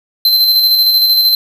square tone with tremolo, 4095 Hz, C8, 38 cents flat, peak -7 dBFS, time 0.25-1.35 s, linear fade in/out 2 ms, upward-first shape square, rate 13 Hz, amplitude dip 30%, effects none

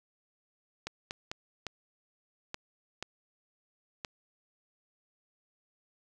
clicks, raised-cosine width 0.2 ms, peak -19 dBFS, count 7, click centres 0.87 / 1.109 / 1.315 / 1.667 / 2.544 / 3.026 / 4.048 s, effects none

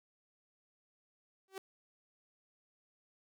sawtooth tone with exponential growth, 383.9 Hz, G4, 36 cents flat, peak -34 dBFS, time 1.48-1.58 s, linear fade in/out 1 ms, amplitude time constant 20 ms, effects none

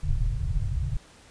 pink low-pass noise, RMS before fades -26 dBFS, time 0.03-0.97 s, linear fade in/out 2 ms, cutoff 150 Hz, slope 96 dB/octave, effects pink hiss -53 dBFS RMS until 1.3 s + resampled to 22050 Hz

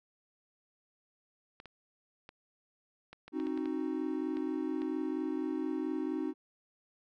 clicks, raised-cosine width 0.3 ms, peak -32 dBFS, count 11, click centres 1.601 / 1.657 / 2.291 / 3.13 / 3.28 / 3.4 / 3.469 / 3.576 / 3.657 / 4.37 / 4.819 s
triangle chord, C diminished, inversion none, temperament equal with one note detuned, 266.8 / 311.1 / 370 Hz, C4 / Eb4 / Gb4, +34 / 0 / 0 cents, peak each -35 / -33 / -37 dBFS, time 3.32-6.34 s, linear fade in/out 50 ms
effects none

